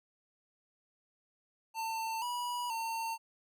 square tone with pitch steps, 897 / 973 / 907 Hz, A5 / B5 / A#5, +33 / -26 / -48 cents, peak -35 dBFS, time 1.74-3.18 s, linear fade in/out 50 ms, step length 480 ms, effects none

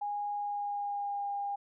sine tone with pitch glide, 822 to 806.9 Hz, G#5 to G5, -18 to +50 cents, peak -32 dBFS, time 0.01-1.56 s, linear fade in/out 10 ms, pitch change -32 cents, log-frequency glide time 0.33-1.29 s, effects none

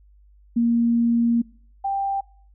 sine tone pair in turn, 234.2 / 787.8 Hz, A#3 / G5, +8 / +8 cents, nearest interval octave + major sixth, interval 2100 cents, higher second, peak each -16 / -21 dBFS, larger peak first, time 0.56-1.42 / 1.84-2.21 s, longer first, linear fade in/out 10 ms, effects noise-tail reverb RT60 0.5 s tail -23 dB re dry + added 50 Hz sine -50 dBFS peak until 2.54 s

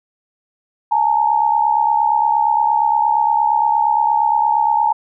sine tone pair together, 848 / 916.6 Hz, G#5 / A#5, +36 / -29 cents, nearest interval minor second, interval 135 cents, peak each -15 dBFS, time 0.91-4.93 s, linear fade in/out 10 ms, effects none

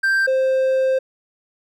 triangle tone pair in turn, 1574 / 525.3 Hz, G6 / C5, +7 / +7 cents, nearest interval octave + perfect fifth, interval 1900 cents, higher first, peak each -13 dBFS, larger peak neither, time 0.03-0.27 / 0.27-0.99 s, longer second, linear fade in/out 10 ms, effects none

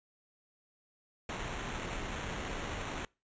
pink noise with sample-and-hold, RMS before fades -39 dBFS, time 1.29-3.05 s, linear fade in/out 2 ms, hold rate 4900 Hz, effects noise-tail reverb RT60 0.3 s tail -26 dB re dry + resampled to 16000 Hz

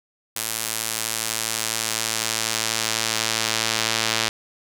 sawtooth tone with band-pass filter sweep, 112.1 Hz, A2, 33 cents sharp, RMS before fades -25 dBFS, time 0.36-4.29 s, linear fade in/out 5 ms, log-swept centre 11000 to 4500 Hz, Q 0.83, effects none

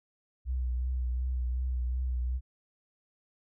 sine tone with vibrato, 62.5 Hz, B1, 21 cents sharp, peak -28 dBFS, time 0.45-2.41 s, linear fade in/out 50 ms, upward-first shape triangle, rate 2.7 Hz, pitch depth 43 cents each way, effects none

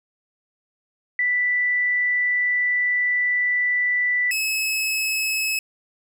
sine / sawtooth tone pair in turn, 1975.5 / 2584 Hz, B6 / E7, 0 / -35 cents, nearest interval perfect fourth, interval 465 cents, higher second, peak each -18 / -18 dBFS, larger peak neither, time 1.19-4.31 / 4.31-5.59 s, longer first, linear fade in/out 2 ms, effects none

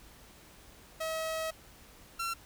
sawtooth tone pair in turn, 641 / 1358.2 Hz, E5 / F6, -49 / -49 cents, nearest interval octave + minor second, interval 1300 cents, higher second, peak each -29 / -29 dBFS, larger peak neither, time 1-1.51 / 2.19-2.34 s, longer first, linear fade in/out 10 ms, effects added 50 Hz sine -62 dBFS peak until 2.45 s + pink hiss -56 dBFS RMS until 2.45 s

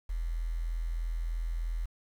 sine tone with quantisation, 41.58 Hz, E1, 16 cents sharp, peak -30 dBFS, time 0.09-1.86 s, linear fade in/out 10 ms, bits 9, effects none

